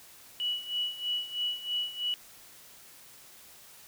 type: tone with tremolo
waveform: sine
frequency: 2940 Hz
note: F#7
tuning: 12 cents flat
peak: -27 dBFS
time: 0.4-2.14 s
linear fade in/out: 0 ms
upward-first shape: sine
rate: 3.1 Hz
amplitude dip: 80%
effects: white hiss -53 dBFS RMS until 3.87 s